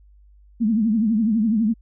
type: tone with vibrato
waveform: sine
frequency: 219.7 Hz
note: A3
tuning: 2 cents flat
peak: -16 dBFS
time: 0.6-1.74 s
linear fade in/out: 20 ms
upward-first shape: triangle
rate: 12 Hz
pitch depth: 150 cents each way
effects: added 50 Hz sine -48 dBFS peak until 1.81 s